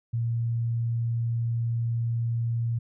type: tone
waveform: sine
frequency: 116.54 Hz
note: A#2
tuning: in tune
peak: -24 dBFS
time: 0.13-2.79 s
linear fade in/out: 10 ms
effects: none